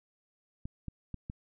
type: clicks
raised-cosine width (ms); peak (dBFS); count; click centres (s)
5; -26; 4; 0.655 / 0.883 / 1.143 / 1.299
effects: none